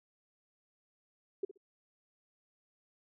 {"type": "tone with echo", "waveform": "sine", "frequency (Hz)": 392, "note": "G4", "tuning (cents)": 0, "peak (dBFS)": -30, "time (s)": [1.43, 1.45], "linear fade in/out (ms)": 5, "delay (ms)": 63, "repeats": 2, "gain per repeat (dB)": -15, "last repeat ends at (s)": 1.576, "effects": []}